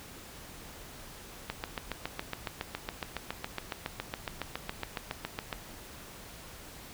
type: click train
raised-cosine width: 0.3 ms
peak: -17 dBFS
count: 30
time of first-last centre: 1.5-5.528 s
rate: 7.2 Hz
effects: pink hiss -48 dBFS RMS until 6.93 s